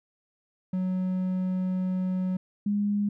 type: tone pair in turn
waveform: triangle / sine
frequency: 185 / 204.9 Hz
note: F#3 / G#3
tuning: 0 / -23 cents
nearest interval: major second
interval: 177 cents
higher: second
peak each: -23 / -23 dBFS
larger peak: neither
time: 0.73-2.37 / 2.66-3.09 s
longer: first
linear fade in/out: 5 ms
effects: none